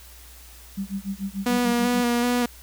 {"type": "tone with tremolo", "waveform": "sine", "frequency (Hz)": 196, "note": "G3", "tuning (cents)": 0, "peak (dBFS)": -24, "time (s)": [0.77, 2.01], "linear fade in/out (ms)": 10, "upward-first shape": "sine", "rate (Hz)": 6.8, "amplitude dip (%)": 100}
{"type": "tone with vibrato", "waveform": "sawtooth", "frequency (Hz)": 241.8, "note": "B3", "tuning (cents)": -36, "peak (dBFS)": -16, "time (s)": [1.46, 2.46], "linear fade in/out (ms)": 5, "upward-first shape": "square", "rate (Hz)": 2.6, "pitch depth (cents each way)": 19}
{"effects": ["added 60 Hz sine -46 dBFS peak until 2.62 s", "white hiss -48 dBFS RMS until 2.62 s"]}